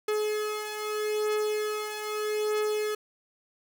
45% pulse beating tone pair, 424.7 / 425.5 Hz, G#4 / G#4, +39 / +42 cents, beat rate 0.8 Hz, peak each -29 / -33 dBFS, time 0.08-2.95 s, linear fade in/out 5 ms, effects none

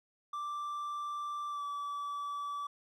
triangle tone with pitch glide, 1174.7 to 1152.5 Hz, D6 to D6, 0 to -33 cents, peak -34 dBFS, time 0.33-2.67 s, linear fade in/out 5 ms, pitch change -33 cents, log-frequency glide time 1.49-1.63 s, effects none

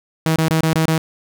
sawtooth tone bursts, 160.2 Hz, E3, 49 cents flat, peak -10 dBFS, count 6, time 0.26-0.98 s, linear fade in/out 0 ms, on 100 ms, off 24 ms, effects none

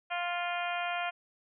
harmonic tone, 350 Hz, F4, 4 cents sharp, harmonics 2 / 3 / 4 / 5 / 6 / 7 / 8 / 9, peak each -34 / -41 / -38 / -43 / -43 / -39 / -45 / -46 dBFS, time 0.1-1.11 s, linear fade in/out 20 ms, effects none

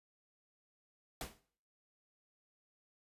pink noise with exponential decay, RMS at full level -39 dBFS, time 1.21-1.4 s, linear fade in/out 1 ms, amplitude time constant 41 ms, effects noise-tail reverb RT60 0.5 s tail -17 dB re dry + resampled to 32000 Hz

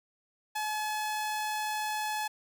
sawtooth tone, 854 Hz, G#5, 48 cents sharp, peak -27 dBFS, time 0.55-2.28 s, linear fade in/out 10 ms, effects none

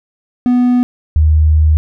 triangle / sine tone pair in turn, 246.9 / 77.43 Hz, B3 / D#2, 0 / -8 cents, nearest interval octave + minor sixth, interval 2008 cents, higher first, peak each -6 dBFS, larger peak neither, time 0.46-0.83 / 1.16-1.77 s, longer second, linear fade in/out 0 ms, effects none

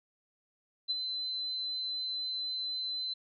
sine tone with ADSR envelope, 4048 Hz, B7, 42 cents sharp, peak -27 dBFS, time 0.88-3.14 s, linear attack 25 ms, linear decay 31 ms, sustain -6 dB, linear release 11 ms, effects none

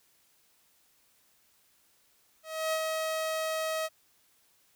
sawtooth tone with ADSR envelope, 636 Hz, D#5, 38 cents sharp, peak -23 dBFS, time 2.43-3.89 s, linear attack 300 ms, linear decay 53 ms, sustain -3 dB, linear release 38 ms, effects white hiss -67 dBFS RMS until 4.75 s

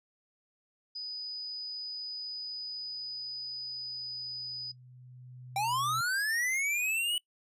sine tone, 4978 Hz, D#8, in tune, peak -36 dBFS, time 0.95-4.72 s, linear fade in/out 10 ms
sine tone with exponential growth, 125.5 Hz, B2, 28 cents sharp, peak -39 dBFS, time 2.23-6.01 s, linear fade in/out 2 ms, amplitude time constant 820 ms
square linear sweep, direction up, 767 to 2968 Hz, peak -29 dBFS, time 5.56-7.18 s, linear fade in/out 2 ms
effects noise-tail reverb RT60 0.1 s tail -23 dB re dry + resampled to 32000 Hz

